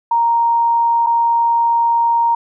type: tone with dropouts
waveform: sine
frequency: 932.3 Hz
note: A#5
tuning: in tune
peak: -11 dBFS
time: 0.11-2.35 s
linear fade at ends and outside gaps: 5 ms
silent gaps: 1.064-1.068 s
effects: none